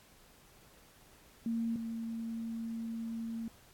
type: tone pair in turn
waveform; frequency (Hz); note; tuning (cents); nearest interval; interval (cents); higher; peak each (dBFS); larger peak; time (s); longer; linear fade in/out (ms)
sine; 229.3 / 227.7; A#3 / A#3; -28 / -40; unison; 12; first; -31 / -36; first; 1.46-1.76 / 1.76-3.48; second; 2
effects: pink hiss -61 dBFS RMS until 3.73 s + AAC 64 kbps